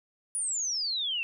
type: exponential sweep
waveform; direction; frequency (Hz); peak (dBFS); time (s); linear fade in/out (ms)
sine; down; 9840 to 2637; -28; 0.35-1.23; 0
effects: none